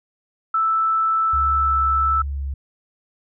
sine tone, 1318.5 Hz, E6, in tune, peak -16 dBFS, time 0.54-2.22 s, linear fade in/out 5 ms
sine tone with vibrato, 69.3 Hz, C#2, in tune, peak -23 dBFS, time 1.33-2.54 s, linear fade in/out 5 ms, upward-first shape sine, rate 1.4 Hz, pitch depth 24 cents each way
effects none

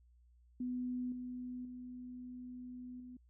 sine tone with level steps, 249.3 Hz, B3, 16 cents sharp, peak -36 / -41 / -45 / -48 dBFS, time 0.6-3.17 s, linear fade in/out 5 ms, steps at 1.12 / 1.65 / 3 s, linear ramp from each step 2 ms, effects added 60 Hz sine -63 dBFS peak until 3.29 s

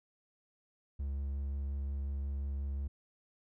triangle tone with vibrato, 69.5 Hz, C#2, 5 cents sharp, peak -32 dBFS, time 0.99-2.88 s, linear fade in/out 10 ms, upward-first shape sine, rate 5.6 Hz, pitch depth 11 cents each way, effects none

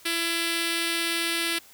5% pulse tone with notch filter, 335.3 Hz, E4, 30 cents sharp, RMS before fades -27 dBFS, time 0.05-1.59 s, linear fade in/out 10 ms, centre 830 Hz, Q 0.55, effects white hiss -52 dBFS RMS until 1.73 s

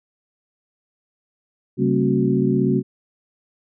sine tone cluster, 136 / 192.8 / 228.1 / 269.3 / 369.4 Hz, C#3 / G3 / A#3 / C#4 / F#4, -33 / -28 / -37 / -50 / -3 cents, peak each -22 dBFS, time 1.77-2.83 s, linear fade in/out 50 ms, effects none

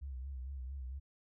sine tone with vibrato, 66 Hz, C2, 16 cents sharp, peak -40 dBFS, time 0.01-1 s, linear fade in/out 20 ms, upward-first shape sine, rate 4.4 Hz, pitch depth 92 cents each way, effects none

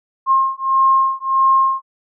sine beating tone pair, 1067 / 1068.6 Hz, C6 / C6, +34 / +36 cents, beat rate 1.6 Hz, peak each -15 dBFS, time 0.26-1.82 s, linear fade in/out 50 ms, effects none

